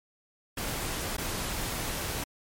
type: noise with dropouts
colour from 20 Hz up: pink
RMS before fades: -33 dBFS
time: 0.57-2.24 s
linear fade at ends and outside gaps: 5 ms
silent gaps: 1.168-1.18 s
effects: MP3 64 kbps